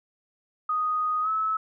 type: tone with pitch glide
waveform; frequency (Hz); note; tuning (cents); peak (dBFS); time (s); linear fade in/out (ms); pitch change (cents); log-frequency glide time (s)
sine; 1244.5 to 1298.1; D#6 to E6; 0 to -27; -23; 0.69-1.57; 5; +73; 1.22-1.29
effects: none